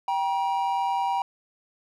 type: tone pair together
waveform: triangle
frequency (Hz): 784 / 953.6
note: G5 / A#5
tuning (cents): 0 / +39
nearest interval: minor third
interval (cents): 339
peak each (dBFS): -24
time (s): 0.08-1.22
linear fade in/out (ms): 2
effects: none